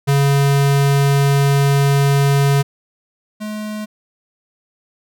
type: tone pair in turn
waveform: square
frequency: 140 / 212.8 Hz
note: C#3 / G#3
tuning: +18 / +42 cents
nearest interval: perfect fifth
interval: 724 cents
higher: second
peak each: -12 / -24 dBFS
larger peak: first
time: 0.07-2.63 / 3.4-3.86 s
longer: first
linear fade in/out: 20 ms
effects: none